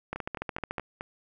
two click trains, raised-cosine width 0.5 ms, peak -21 / -17 dBFS, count 5 / 10, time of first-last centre 0.16-1.009 / 0.13-0.782 s, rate 4.71 / 13.8 Hz, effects none

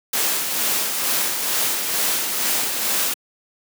white noise with tremolo, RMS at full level -20 dBFS, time 0.13-3.14 s, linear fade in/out 5 ms, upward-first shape sine, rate 2.2 Hz, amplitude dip 40%, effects high-pass 200 Hz 12 dB/octave

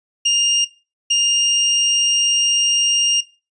30% pulse tone pair in turn, 2817 / 2817 Hz, F7 / F7, +14 / +14 cents, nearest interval unison, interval 0 cents, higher neither, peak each -10 dBFS, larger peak neither, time 0.25-0.65 / 1.1-3.21 s, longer second, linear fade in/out 10 ms, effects noise-tail reverb RT60 0.3 s tail -18 dB re dry + resampled to 22050 Hz

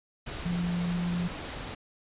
sine tone in noise, 174.61 Hz, F3, in tune, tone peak -27 dBFS, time 0.45-1.28 s, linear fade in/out 10 ms, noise pink, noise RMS -38 dBFS, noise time 0.26-1.75 s, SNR +8 dB, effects resampled to 8000 Hz

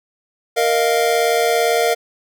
square chord, Bb suspended fourth, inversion none, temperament just, 466.2 / 621.6 / 699.2 Hz, Bb4 / Eb5 / F5, 0 / -2 / +2 cents, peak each -18 / -22 / -19 dBFS, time 0.56-1.95 s, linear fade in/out 20 ms, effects none

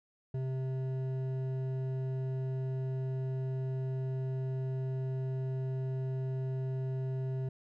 sine tone with hard clipping, 131.1 Hz, C3, 4 cents sharp, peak -34 dBFS, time 0.34-7.49 s, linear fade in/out 5 ms, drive 9 dB, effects none

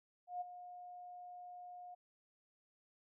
sine tone with ADSR envelope, 716 Hz, F5, 43 cents sharp, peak -37 dBFS, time 0.27-1.95 s, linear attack 140 ms, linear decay 18 ms, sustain -12 dB, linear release 12 ms, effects none

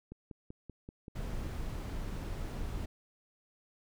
click train, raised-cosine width 3 ms, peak -32 dBFS, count 8, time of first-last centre 0.12-1.466 s, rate 5.2 Hz
brown noise, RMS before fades -38 dBFS, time 1.15-2.86 s, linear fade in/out 10 ms
effects none

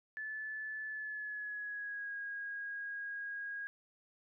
sine tone with pitch glide, 1737 to 1639.5 Hz, A6 to G#6, -23 to -23 cents, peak -39 dBFS, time 0.17-3.67 s, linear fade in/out 0 ms, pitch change -100 cents, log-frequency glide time 0.87-2.15 s, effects none

